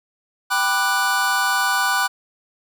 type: chord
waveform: square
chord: G major seventh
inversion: none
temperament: equal with one note detuned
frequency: 784 / 987.8 / 1184.2 / 1480 Hz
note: G5 / B5 / D6 / F#6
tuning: 0 / 0 / +14 / 0 cents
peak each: -26 / -25 / -25 / -21 dBFS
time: 0.5-2.08 s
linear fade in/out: 20 ms
effects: none